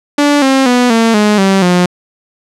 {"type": "tone with pitch steps", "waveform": "sawtooth", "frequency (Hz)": [289.9, 267.4, 246.6, 227.5, 209.8, 193.49, 178.45], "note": ["D4", "C4", "B3", "A#3", "G#3", "G3", "F3"], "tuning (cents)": [-22, 38, -2, -42, 18, -22, 38], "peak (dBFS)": -3, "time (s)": [0.18, 1.86], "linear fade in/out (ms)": 5, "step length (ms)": 240, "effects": ["low-pass 8000 Hz 12 dB/octave"]}